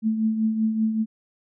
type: tone with tremolo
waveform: sine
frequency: 220 Hz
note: A3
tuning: in tune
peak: -17 dBFS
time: 0.02-1.06 s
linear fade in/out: 50 ms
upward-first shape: triangle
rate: 5.2 Hz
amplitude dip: 60%
effects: none